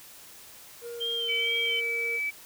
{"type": "tone with pitch glide", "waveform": "triangle", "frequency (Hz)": [472.4, 465.1], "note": ["A#4", "A#4"], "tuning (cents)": [23, -4], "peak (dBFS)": -34, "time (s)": [0.81, 2.2], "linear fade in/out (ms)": 50, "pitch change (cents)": -27, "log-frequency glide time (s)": [0.97, 1.03]}
{"type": "tone with vibrato", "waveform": "sine", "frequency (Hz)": 3136, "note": "G7", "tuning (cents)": 0, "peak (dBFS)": -28, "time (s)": [1, 1.81], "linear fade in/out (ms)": 20, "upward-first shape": "sine", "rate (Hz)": 2.2, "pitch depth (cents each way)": 46}
{"type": "tone", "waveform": "sine", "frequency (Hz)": 2300, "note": "D7", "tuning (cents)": -37, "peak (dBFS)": -27, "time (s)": [1.28, 2.31], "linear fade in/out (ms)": 20}
{"effects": ["white hiss -49 dBFS RMS until 2.45 s"]}